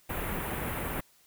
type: band-stop noise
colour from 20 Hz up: pink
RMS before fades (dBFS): -34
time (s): 0.09-1.01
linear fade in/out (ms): 10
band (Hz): 2600 to 11000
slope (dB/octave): 24
effects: white hiss -63 dBFS RMS until 1.26 s